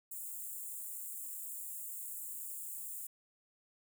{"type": "high-pass noise", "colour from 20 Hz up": "white", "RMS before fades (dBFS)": -44, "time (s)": [0.11, 3.07], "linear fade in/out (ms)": 5, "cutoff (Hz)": 7100, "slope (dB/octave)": 96, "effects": []}